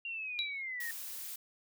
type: linear sweep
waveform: sine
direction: down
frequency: 2782 to 1819 Hz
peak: -37 dBFS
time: 0.05-0.91 s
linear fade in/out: 2 ms
type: tone with exponential decay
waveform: sine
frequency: 3891 Hz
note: B7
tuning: 27 cents flat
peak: -29 dBFS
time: 0.39-0.62 s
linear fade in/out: 0 ms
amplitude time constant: 50 ms
type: noise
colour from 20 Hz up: blue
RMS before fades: -43 dBFS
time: 0.8-1.36 s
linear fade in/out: 5 ms
effects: none